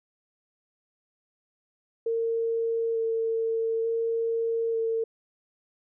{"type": "tone with vibrato", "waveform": "sine", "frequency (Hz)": 454.8, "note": "A#4", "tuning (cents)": -43, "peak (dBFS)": -24, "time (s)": [2.06, 5.04], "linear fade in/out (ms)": 5, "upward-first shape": "square", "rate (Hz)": 0.56, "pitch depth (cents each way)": 10, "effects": []}